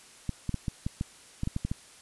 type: clicks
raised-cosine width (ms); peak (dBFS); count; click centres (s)
5; -17; 11; 0.293 / 0.493 / 0.543 / 0.682 / 0.865 / 1.011 / 1.434 / 1.474 / 1.564 / 1.65 / 1.715
effects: white hiss -53 dBFS RMS until 2.01 s + resampled to 24000 Hz